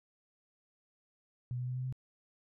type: tone with pitch steps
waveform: sine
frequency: 123.47 / 124.9 / 126.36 / 127.82 / 129.31 Hz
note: B2 / B2 / B2 / C3 / C3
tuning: 0 / +20 / +40 / -40 / -20 cents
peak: -34 dBFS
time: 1.51-1.925 s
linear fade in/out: 0 ms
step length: 83 ms
effects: none